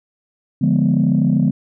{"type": "chord", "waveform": "sine", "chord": "D diminished seventh", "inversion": "none", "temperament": "equal", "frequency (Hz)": [146.83, 174.61, 207.7, 246.9], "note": ["D3", "F3", "Ab3", "Cb4"], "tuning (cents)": [0, 0, 0, 0], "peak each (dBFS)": -17, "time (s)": [0.61, 1.51], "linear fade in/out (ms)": 10, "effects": ["tanh soft clip ceiling -6 dBFS"]}